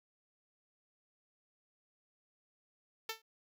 5% pulse tone with exponential decay, 445.9 Hz, A4, 23 cents sharp, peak -23 dBFS, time 3.09-3.22 s, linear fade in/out 5 ms, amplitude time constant 28 ms, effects none

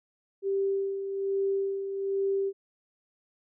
sine tone with tremolo, 392.1 Hz, G4, in tune, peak -24 dBFS, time 0.42-2.53 s, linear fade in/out 50 ms, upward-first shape sine, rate 1.2 Hz, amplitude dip 55%, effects none

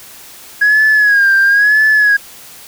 sine tone with vibrato, 1657 Hz, G#6, 4 cents flat, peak -5 dBFS, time 0.61-2.17 s, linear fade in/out 10 ms, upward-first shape sine, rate 1 Hz, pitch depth 80 cents each way, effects tanh soft clip ceiling -4 dBFS + white hiss -36 dBFS RMS until 2.67 s

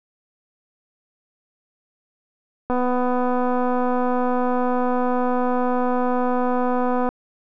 click train, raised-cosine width 1 ms, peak -10 dBFS, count 1094, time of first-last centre 2.7-7.09 s, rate 249 Hz, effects none

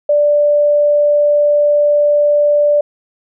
sine tone, 587.3 Hz, D5, in tune, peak -8 dBFS, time 0.09-2.81 s, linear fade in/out 5 ms, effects none

